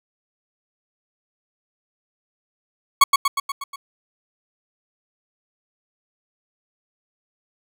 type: tone with echo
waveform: 40% pulse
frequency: 1108.7 Hz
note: C#6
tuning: in tune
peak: -7 dBFS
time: 3.01-3.04 s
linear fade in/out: 5 ms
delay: 120 ms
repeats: 6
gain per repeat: -4 dB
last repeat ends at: 3.76 s
effects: none